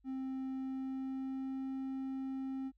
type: tone with pitch glide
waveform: triangle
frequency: 263.8 to 266.1 Hz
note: C4 to C4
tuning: +14 to +29 cents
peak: -35 dBFS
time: 0.04-2.72 s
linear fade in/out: 50 ms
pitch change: +15 cents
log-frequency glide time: 0.5-1.68 s
effects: added 50 Hz sine -68 dBFS peak until 2.77 s